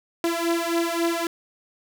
sawtooth beating tone pair, 335.2 / 338.9 Hz, E4 / E4, +29 / +48 cents, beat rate 3.7 Hz, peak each -21 / -21 dBFS, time 0.24-1.27 s, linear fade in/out 2 ms, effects none

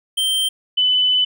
square / sine tone pair in turn, 3136 / 3005 Hz, G7 / F#7, 0 / +26 cents, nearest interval minor second, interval 74 cents, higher first, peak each -17 / -13 dBFS, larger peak second, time 0.17-0.49 / 0.77-1.25 s, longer second, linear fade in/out 10 ms, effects none

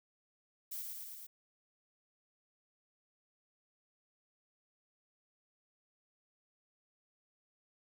violet noise with echo, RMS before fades -42 dBFS, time 0.71-0.83 s, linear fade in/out 10 ms, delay 110 ms, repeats 4, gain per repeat -2 dB, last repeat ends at 1.27 s, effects none

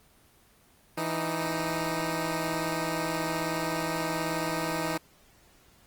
10% pulse tone pair together, 164.81 / 310.8 Hz, E3 / D#4, 0 / -2 cents, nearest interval major seventh, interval 1098 cents, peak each -23 dBFS, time 0.97-4.98 s, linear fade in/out 10 ms, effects pink hiss -60 dBFS RMS until 5.86 s + Opus 24 kbps

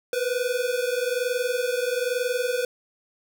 square tone pair together, 484 / 505.1 Hz, B4 / B4, -35 / +39 cents, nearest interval minor second, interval 74 cents, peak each -27 dBFS, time 0.13-2.65 s, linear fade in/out 2 ms, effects none

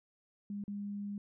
sine tone with dropouts, 203.1 Hz, G#3, 38 cents flat, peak -37 dBFS, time 0.5-1.18 s, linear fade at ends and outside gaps 2 ms, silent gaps 0.639-0.679 s, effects none

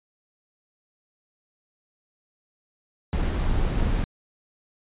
brown noise, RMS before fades -23 dBFS, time 3.13-4.04 s, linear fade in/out 0 ms, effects resampled to 8000 Hz

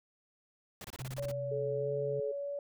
pink noise bursts, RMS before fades -45 dBFS, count 9, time 0.81-1.316 s, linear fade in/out 2 ms, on 34 ms, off 25 ms
sine tone with pitch glide, 131 to 136.96 Hz, C3 to C#3, +2 to -20 cents, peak -39 dBFS, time 1-2.2 s, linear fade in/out 2 ms, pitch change +78 cents, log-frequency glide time 1.76-1.91 s
sine tone with vibrato, 567 Hz, C#5, 39 cents sharp, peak -35 dBFS, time 1.18-2.59 s, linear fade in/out 2 ms, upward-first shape sine, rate 1.6 Hz, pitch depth 10 cents each way
sine tone, 431.6 Hz, A4, 33 cents flat, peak -34 dBFS, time 1.51-2.32 s, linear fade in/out 10 ms
effects none

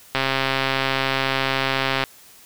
click train, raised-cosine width 0.3 ms, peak -4 dBFS, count 254, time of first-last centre 0.15-2.038 s, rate 134 Hz, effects white hiss -48 dBFS RMS until 2.45 s

